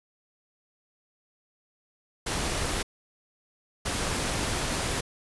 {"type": "noise bursts at uneven times", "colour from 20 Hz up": "pink", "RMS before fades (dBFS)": -29, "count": 2, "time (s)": [[2.26, 2.83], [3.85, 5.01]], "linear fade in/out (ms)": 10, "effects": ["resampled to 24000 Hz"]}